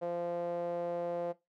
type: tone with band-pass filter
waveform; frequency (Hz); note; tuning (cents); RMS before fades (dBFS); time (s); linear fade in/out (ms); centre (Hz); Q
sawtooth; 172.9; F3; -17; -36; 0.01-1.33; 20; 570; 5.5
effects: noise-tail reverb RT60 0.2 s tail -17 dB re dry